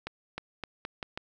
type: accelerating click train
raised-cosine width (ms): 0.3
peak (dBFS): -19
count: 6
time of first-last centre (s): 0.07-1.175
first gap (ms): 310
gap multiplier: 0.83
effects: none